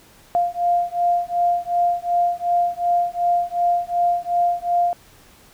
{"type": "beating tone pair", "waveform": "sine", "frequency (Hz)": [698, 700.7], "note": ["F5", "F5"], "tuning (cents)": [-1, 6], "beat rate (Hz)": 2.7, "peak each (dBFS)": -20, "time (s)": [0.35, 4.93], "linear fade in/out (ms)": 0, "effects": ["pink hiss -50 dBFS RMS until 5.53 s"]}